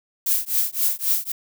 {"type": "noise with tremolo", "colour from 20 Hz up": "violet", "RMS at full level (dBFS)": -18, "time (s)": [0.26, 1.32], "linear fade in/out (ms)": 5, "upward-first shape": "triangle", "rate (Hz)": 3.8, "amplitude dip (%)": 100, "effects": []}